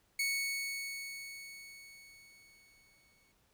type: tone with exponential decay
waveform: sawtooth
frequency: 2217 Hz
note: C#7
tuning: in tune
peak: -27 dBFS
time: 0.19-3.32 s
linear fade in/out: 5 ms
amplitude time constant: 680 ms
effects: pink hiss -72 dBFS RMS until 3.53 s